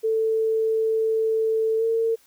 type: tone with pitch glide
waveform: sine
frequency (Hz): 443.5 to 453.3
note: A4 to A#4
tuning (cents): +14 to -48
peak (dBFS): -19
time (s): 0.03-2.16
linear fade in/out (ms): 20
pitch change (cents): +38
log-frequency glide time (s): 1.78-1.83
effects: white hiss -58 dBFS RMS until 2.26 s